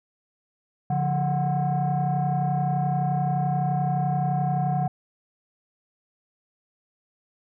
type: tone cluster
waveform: sine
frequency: 142.5 / 174.1 / 737 Hz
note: C#3 / F3 / F#5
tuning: +48 / -5 / -7 cents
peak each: -23 / -26 / -24 dBFS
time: 0.9-4.88 s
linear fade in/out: 5 ms
effects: tanh soft clip ceiling -17 dBFS